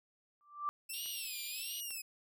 sine tone with exponential growth, 1174.7 Hz, D6, in tune, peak -30 dBFS, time 0.41-0.69 s, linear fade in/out 0 ms, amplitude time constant 60 ms
5% pulse tone with vibrato, 2626 Hz, E7, 7 cents flat, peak -32 dBFS, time 0.89-2.02 s, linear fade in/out 10 ms, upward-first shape sine, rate 1.4 Hz, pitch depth 170 cents each way
pink band-pass noise, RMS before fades -49 dBFS, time 0.93-1.81 s, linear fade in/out 10 ms, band 2900 to 4600 Hz, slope 48 dB/octave
clicks, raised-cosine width 0.2 ms, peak -36 dBFS, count 2, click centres 1.059 / 1.907 s
effects none

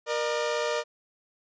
sawtooth tone pair together, 471.2 / 603 Hz, A#4 / D5, +19 / +46 cents, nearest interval major third, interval 427 cents, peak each -25 dBFS, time 0.06-0.84 s, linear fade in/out 50 ms, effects resampled to 16000 Hz

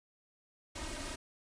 pink noise with comb filter, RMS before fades -41 dBFS, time 0.75-1.16 s, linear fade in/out 10 ms, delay 3.2 ms, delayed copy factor +0.8, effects resampled to 22050 Hz

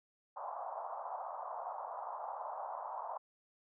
pink band-pass noise, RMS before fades -43 dBFS, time 0.36-3.18 s, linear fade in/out 10 ms, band 640 to 1100 Hz, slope 48 dB/octave, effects none

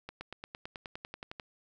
accelerating click train, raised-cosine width 0.3 ms, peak -25 dBFS, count 14, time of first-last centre 0.09-1.398 s, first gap 120 ms, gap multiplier 0.97, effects none

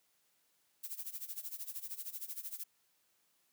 violet noise with tremolo, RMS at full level -41 dBFS, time 0.83-2.64 s, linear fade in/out 10 ms, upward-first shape sine, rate 13 Hz, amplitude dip 85%, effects white hiss -75 dBFS RMS until 3.52 s + high-pass 100 Hz 12 dB/octave

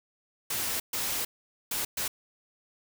white noise bursts at uneven times, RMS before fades -31 dBFS, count 4, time 0.5-0.8 / 0.93-1.25 / 1.71-1.85 / 1.97-2.08 s, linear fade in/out 5 ms, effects none

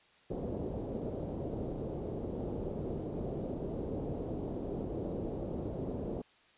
white low-pass noise, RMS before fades -38 dBFS, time 0.3-6.22 s, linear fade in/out 5 ms, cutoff 510 Hz, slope 24 dB/octave, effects white hiss -64 dBFS RMS until 6.57 s + resampled to 8000 Hz

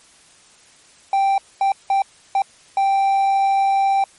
triangle tone bursts at uneven times, 784 Hz, G5, in tune, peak -12 dBFS, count 5, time 1.13-1.38 / 1.61-1.72 / 1.9-2.02 / 2.35-2.42 / 2.77-4.04 s, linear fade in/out 2 ms, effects white hiss -50 dBFS RMS until 4.18 s + MP3 48 kbps

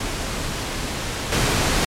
pink noise with level steps, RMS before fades -26 / -19 dBFS, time 0-1.85 s, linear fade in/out 5 ms, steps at 1.32 s, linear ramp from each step 2 ms, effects low-pass 9000 Hz 12 dB/octave + MP3 96 kbps

